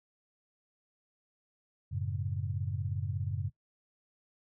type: chord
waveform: sine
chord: F# minor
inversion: none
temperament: equal with one note detuned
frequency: 93.2 / 110 / 138.59 Hz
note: F#2 / A2 / C#3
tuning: +13 / 0 / 0 cents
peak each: -35 / -37 / -37 dBFS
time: 1.91-3.5 s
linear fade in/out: 20 ms
effects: noise-tail reverb RT60 0.1 s tail -19 dB re dry